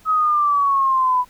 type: exponential sweep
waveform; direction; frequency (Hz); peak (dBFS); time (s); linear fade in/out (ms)
sine; down; 1280 to 987.8; -14; 0.05-1.25; 50
effects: pink hiss -52 dBFS RMS until 1.29 s